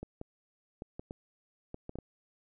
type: clicks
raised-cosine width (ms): 2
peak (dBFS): -27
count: 9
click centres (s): 0.03 / 0.214 / 0.821 / 0.995 / 1.109 / 1.744 / 1.894 / 1.956 / 1.987
effects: none